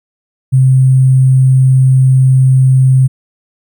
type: tone with sample-and-hold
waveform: sine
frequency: 130.81 Hz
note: C3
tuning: in tune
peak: -4 dBFS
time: 0.52-3.08 s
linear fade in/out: 20 ms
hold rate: 8820 Hz
effects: none